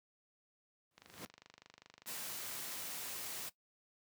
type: noise with exponential growth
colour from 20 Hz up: pink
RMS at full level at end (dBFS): -45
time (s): 0.91-1.25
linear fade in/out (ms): 1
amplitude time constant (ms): 73
type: click train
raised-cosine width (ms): 0.2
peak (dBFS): -37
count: 34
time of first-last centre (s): 0.98-2.3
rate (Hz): 25
type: noise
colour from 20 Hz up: white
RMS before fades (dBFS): -44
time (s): 2.06-3.5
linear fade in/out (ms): 20
effects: noise-tail reverb RT60 0.1 s tail -17 dB re dry + high-pass 100 Hz 12 dB/octave